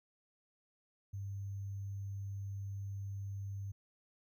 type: tone with sample-and-hold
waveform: sine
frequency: 98.9 Hz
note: G2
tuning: 16 cents sharp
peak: -39 dBFS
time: 1.13-3.72 s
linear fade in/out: 10 ms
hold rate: 6300 Hz
effects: none